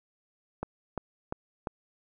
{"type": "click train", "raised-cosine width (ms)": 1, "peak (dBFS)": -18, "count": 4, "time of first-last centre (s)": [0.63, 1.672], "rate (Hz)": 2.88, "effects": []}